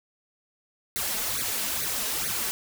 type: noise with flanger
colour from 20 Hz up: white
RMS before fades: -29 dBFS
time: 0.96-2.51 s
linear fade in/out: 0 ms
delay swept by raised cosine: 0.47 to 4.67 ms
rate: 2.3 Hz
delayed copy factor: +0.85
effects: none